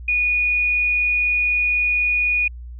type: tone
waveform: sine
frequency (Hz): 2459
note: D#7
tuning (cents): -21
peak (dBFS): -16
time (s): 0.08-2.48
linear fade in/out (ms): 5
effects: added 60 Hz sine -32 dBFS peak until 2.79 s